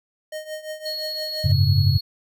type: tone with tremolo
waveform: square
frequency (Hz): 619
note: D#5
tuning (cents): -9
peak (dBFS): -28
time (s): 0.32-1.52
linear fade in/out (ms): 5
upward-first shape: triangle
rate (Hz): 5.8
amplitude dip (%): 85
type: tone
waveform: triangle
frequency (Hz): 4338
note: C#8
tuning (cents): -38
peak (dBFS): -26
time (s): 0.85-2.01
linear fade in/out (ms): 10
type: chord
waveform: sine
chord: F# suspended second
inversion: none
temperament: equal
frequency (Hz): 92.5 / 103.83 / 138.59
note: F#2 / G#2 / C#3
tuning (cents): 0 / 0 / 0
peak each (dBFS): -19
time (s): 1.44-1.98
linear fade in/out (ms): 10
effects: none

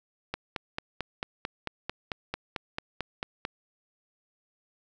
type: click train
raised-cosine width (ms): 0.3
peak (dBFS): -15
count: 15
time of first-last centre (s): 0.34-3.451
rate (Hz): 4.5
effects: none

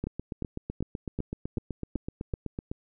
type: two click trains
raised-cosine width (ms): 3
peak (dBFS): -18 / -20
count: 7 / 22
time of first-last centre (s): 0.04-2.339 / 0.07-2.715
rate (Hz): 2.61 / 7.94
effects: none

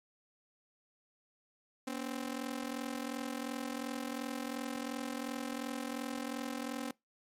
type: ring-modulated tone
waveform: sawtooth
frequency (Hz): 261.6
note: C4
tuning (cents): 0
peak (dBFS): -30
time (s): 1.87-6.91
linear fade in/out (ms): 2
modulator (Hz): 21.4
effects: noise-tail reverb RT60 0.2 s tail -24 dB re dry + MP3 64 kbps

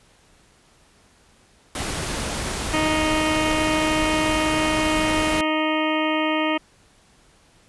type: noise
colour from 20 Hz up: pink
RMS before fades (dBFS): -27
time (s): 1.75-5.41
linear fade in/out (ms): 2
type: harmonic tone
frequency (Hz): 311.1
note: D#4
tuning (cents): 0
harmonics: 1 / 2 / 3 / 4 / 6 / 7 / 8 / 9 / 10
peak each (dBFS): -23 / -26 / -28 / -29 / -31 / -31 / -32 / -33 / -33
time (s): 2.73-6.58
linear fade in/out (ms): 10
effects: pink hiss -56 dBFS RMS until 7.68 s + resampled to 24000 Hz

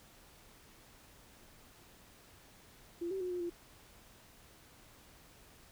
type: tone with pitch steps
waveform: sine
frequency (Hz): 343.4 / 383.8 / 363 / 356.3 / 345.3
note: F4 / G4 / F#4 / F4 / F4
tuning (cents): -29 / -37 / -33 / +35 / -20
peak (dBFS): -35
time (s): 3.01-3.5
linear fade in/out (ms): 10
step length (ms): 98
effects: pink hiss -60 dBFS RMS until 5.71 s

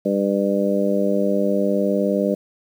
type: harmonic tone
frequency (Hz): 99.6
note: G2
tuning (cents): +28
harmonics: 2 / 3 / 4 / 5 / 6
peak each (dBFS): -21 / -25 / -26 / -23 / -23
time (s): 0.05-2.35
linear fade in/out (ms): 10
effects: 8-bit

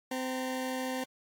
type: tone pair together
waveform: 20% pulse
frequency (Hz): 258.1 / 919.8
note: C4 / A#5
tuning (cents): -23 / -23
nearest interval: octave + minor seventh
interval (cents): 2200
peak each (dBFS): -28 / -37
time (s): 0.11-1.04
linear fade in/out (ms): 5
effects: AAC 64 kbps

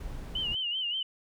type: noise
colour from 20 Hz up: brown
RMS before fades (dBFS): -39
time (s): 0-0.55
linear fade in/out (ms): 5
type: tone with vibrato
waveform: sine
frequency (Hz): 2960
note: F#7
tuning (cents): 0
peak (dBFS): -29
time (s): 0.35-1.03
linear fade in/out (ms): 5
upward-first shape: sine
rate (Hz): 5.2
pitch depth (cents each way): 100
effects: none

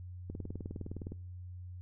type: click train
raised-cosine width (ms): 3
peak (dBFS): -28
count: 17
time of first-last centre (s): 0.3-1.121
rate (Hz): 19.5
effects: noise-tail reverb RT60 0.7 s tail -24 dB re dry + added 90 Hz sine -43 dBFS peak until 1.81 s

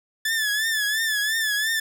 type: tone with vibrato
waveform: sawtooth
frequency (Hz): 1737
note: A6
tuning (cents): -23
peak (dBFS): -18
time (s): 0.25-1.8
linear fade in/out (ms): 5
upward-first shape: triangle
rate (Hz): 2.9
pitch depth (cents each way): 91
effects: none

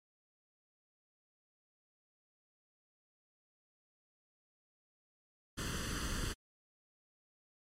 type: noise with comb filter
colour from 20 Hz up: pink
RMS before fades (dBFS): -38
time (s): 5.57-6.34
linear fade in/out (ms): 20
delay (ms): 0.65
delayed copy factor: +0.8
effects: low-pass 10000 Hz 12 dB/octave + MP3 64 kbps

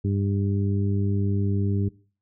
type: harmonic tone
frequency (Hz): 99.6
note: G2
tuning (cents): +28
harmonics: 1 / 2 / 3 / 4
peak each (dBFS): -22 / -28 / -32 / -34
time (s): 0.04-1.89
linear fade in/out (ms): 10
effects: noise-tail reverb RT60 0.4 s tail -21 dB re dry

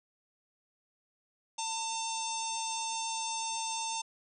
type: harmonic tone with a mistuned harmonic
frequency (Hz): 899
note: A5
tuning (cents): +37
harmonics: 1 / 3 / 4 / 5 / 6 / 7 / 8 / 9 / 10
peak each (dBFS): -36 / -44 / -42 / -48 / -44 / -40 / -49 / -44 / -52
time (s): 1.58-4.02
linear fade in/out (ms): 10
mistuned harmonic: 10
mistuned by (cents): -34
effects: none

